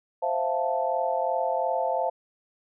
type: chord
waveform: sine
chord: F major seventh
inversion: second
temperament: equal with one note detuned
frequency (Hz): 523.3 / 659.3 / 702.1 / 880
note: C5 / E5 / F5 / A5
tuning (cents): 0 / 0 / +9 / 0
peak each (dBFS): -29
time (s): 0.22-2.1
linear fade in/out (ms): 10
effects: none